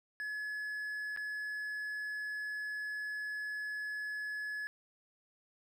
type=tone with dropouts; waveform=triangle; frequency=1702 Hz; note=G#6; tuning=42 cents sharp; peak=-35 dBFS; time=0.2-4.67 s; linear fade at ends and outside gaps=0 ms; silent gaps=1.163-1.173 s; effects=none